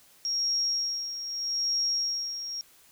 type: tone with tremolo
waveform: sine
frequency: 5588 Hz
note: F8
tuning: in tune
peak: -24 dBFS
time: 0.25-2.61 s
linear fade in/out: 0 ms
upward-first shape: sine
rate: 0.8 Hz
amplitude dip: 65%
effects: white hiss -58 dBFS RMS until 2.91 s